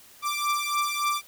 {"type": "beating tone pair", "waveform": "sawtooth", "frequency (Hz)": [1174.7, 1178.2], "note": ["D6", "D6"], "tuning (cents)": [0, 5], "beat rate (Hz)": 3.5, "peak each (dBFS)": -24, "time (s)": [0.22, 1.22], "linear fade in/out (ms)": 50, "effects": ["white hiss -52 dBFS RMS until 1.27 s"]}